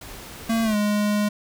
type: noise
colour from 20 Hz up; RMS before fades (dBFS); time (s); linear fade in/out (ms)
pink; -39; 0.01-0.75; 5
type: tone with pitch glide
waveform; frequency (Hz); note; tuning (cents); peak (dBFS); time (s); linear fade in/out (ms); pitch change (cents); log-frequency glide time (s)
square; 226.8 to 208; A#3 to G#3; -47 to +3; -20; 0.49-1.29; 10; -150; 0.63-0.76
effects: none